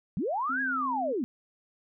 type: linear two-way sweep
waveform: sine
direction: up then down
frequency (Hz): 143.5 to 1678 to 214.6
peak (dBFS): -27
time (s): 0.17-1.24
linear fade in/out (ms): 0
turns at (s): 0.61
type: tone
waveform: sine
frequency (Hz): 261.6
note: C4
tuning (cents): 0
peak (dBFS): -35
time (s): 0.49-1.13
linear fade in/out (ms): 10
effects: none